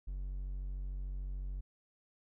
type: tone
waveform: triangle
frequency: 46.81 Hz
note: F#1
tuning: 21 cents sharp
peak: -35 dBFS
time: 0.07-1.61 s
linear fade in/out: 10 ms
effects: none